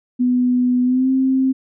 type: tone with pitch glide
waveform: sine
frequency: 248.6 to 263.4 Hz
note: B3 to C4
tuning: +12 to +12 cents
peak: -13 dBFS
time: 0.19-1.53 s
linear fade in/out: 20 ms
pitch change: +100 cents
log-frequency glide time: 0.83-1.1 s
effects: none